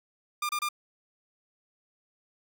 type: tone bursts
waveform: sawtooth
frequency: 1200 Hz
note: D6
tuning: 37 cents sharp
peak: -24 dBFS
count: 3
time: 0.42-0.689 s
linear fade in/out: 5 ms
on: 71 ms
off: 28 ms
effects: none